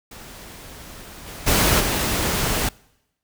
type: noise with level steps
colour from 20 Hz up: pink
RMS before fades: -40 / -36 / -17 / -22 dBFS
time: 0.11-2.69 s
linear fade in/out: 5 ms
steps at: 1.26 / 1.46 / 1.79 s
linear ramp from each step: 20 ms
effects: noise-tail reverb RT60 0.9 s tail -25 dB re dry